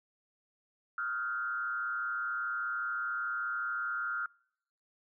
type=tone with frequency modulation; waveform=sine; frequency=1396.9 Hz; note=F6; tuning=in tune; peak=-32 dBFS; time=0.98-4.26 s; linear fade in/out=2 ms; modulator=125 Hz; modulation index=0.84; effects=noise-tail reverb RT60 0.7 s tail -26 dB re dry